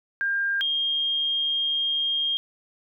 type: tone pair in turn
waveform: sine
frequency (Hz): 1602 / 3224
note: G6 / G7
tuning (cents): +37 / +48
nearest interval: octave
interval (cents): 1211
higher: second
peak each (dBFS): -22 / -22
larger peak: neither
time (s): 0.21-0.61 / 0.61-2.37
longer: second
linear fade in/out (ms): 0
effects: none